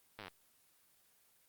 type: slowing click train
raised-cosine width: 0.3 ms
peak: -30 dBFS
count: 10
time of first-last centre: 0.19-0.281 s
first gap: 9 ms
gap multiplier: 1.03
effects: white hiss -70 dBFS RMS until 1.48 s + Opus 24 kbps